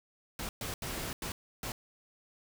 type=noise bursts at uneven times; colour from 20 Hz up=pink; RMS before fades=-38 dBFS; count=5; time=0.39-0.49 / 0.61-0.74 / 0.82-1.13 / 1.22-1.32 / 1.63-1.72 s; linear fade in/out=2 ms; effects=none